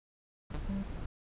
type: noise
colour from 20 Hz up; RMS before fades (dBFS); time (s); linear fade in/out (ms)
brown; -39; 0.5-1.06; 5
type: tone with exponential decay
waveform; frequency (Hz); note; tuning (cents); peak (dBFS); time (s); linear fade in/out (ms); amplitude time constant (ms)
sawtooth; 150; D3; +37; -33; 0.54-0.65; 5; 22
type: tone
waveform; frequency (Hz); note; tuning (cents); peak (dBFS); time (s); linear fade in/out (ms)
triangle; 196; G3; 0; -31; 0.68-0.84; 20
effects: resampled to 8000 Hz